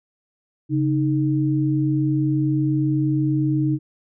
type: tone pair together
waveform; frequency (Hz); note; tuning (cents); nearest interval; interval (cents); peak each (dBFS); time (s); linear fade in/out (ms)
sine; 137.68 / 309.3; C#3 / D#4; -11 / -10; octave + major second; 1401; -20; 0.69-3.79; 50
effects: none